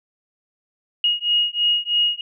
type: beating tone pair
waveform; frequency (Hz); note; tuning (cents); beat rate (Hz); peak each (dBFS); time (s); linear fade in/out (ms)
sine; 2875 / 2878.1; F7 / F#7; +50 / -49; 3.1; -20; 1.04-2.21; 2
effects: none